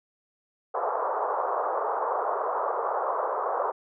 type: band-pass noise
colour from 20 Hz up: white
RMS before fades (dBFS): -28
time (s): 0.74-3.72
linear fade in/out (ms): 10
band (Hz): 430 to 1200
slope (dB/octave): 48
effects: none